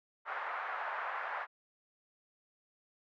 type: band-pass noise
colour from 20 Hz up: white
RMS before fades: -39 dBFS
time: 0.25-1.47 s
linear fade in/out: 50 ms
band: 700 to 1600 Hz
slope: 24 dB/octave
effects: none